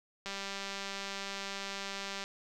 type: click train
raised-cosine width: 0.2 ms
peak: -22 dBFS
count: 391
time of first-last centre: 0.26-2.24 s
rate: 197 Hz
effects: none